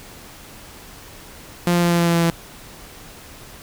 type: tone with pitch steps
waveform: sawtooth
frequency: 174.61 / 173.6 / 172.6 / 171.61 / 170.62 / 169.64 / 168.66 / 167.69 Hz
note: F3 / F3 / F3 / F3 / F3 / E3 / E3 / E3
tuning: 0 / -10 / -20 / -30 / -40 / +50 / +40 / +30 cents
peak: -11 dBFS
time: 1.67-2.302 s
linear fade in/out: 2 ms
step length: 79 ms
effects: pink hiss -41 dBFS RMS until 3.62 s